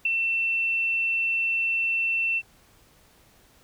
sine tone with ADSR envelope, 2690 Hz, E7, 34 cents sharp, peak -19 dBFS, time 0.05-2.42 s, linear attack 5 ms, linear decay 19 ms, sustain -3 dB, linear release 45 ms, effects pink hiss -58 dBFS RMS until 3.63 s

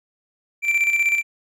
triangle tone with tremolo, 2348 Hz, D7, 1 cent flat, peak -13 dBFS, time 0.62-1.23 s, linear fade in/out 50 ms, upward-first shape square, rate 16 Hz, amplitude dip 50%, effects none

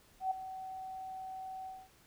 sine tone with ADSR envelope, 757 Hz, F#5, 39 cents sharp, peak -28 dBFS, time 0.2-1.89 s, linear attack 110 ms, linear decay 7 ms, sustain -13 dB, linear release 230 ms, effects pink hiss -64 dBFS RMS until 2.06 s

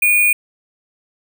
sine tone with sample-and-hold, 2450 Hz, D#7, 27 cents flat, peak -10 dBFS, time 0.02-0.33 s, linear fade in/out 5 ms, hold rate 11025 Hz, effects none

